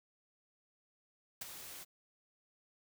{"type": "noise with ADSR envelope", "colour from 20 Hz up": "white", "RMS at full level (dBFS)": -39, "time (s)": [1.41, 1.85], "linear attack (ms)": 8, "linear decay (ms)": 16, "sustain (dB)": -10, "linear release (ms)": 25, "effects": []}